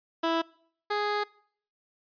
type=tone pair in turn; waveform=15% pulse; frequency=329.6 / 415.3 Hz; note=E4 / G#4; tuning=0 / 0 cents; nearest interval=major third; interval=400 cents; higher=second; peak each=-18 / -20 dBFS; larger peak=first; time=0.23-0.42 / 0.9-1.24 s; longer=second; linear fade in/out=10 ms; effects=noise-tail reverb RT60 0.6 s tail -24 dB re dry + resampled to 11025 Hz